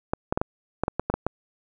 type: clicks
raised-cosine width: 1 ms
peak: -9 dBFS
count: 10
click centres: 0.135 / 0.325 / 0.375 / 0.415 / 0.836 / 0.881 / 0.996 / 1.1 / 1.14 / 1.266 s
effects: none